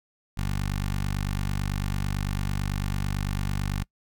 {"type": "tone with notch filter", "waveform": "15% pulse", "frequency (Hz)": 49, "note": "G1", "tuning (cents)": 0, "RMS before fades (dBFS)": -28, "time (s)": [0.37, 3.84], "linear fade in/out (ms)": 10, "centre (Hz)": 490, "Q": 0.81, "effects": ["noise-tail reverb RT60 0.1 s tail -25 dB re dry"]}